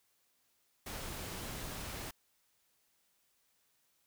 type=noise; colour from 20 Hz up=pink; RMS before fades=-43 dBFS; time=0.86-2.11 s; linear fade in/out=5 ms; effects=white hiss -75 dBFS RMS until 4.06 s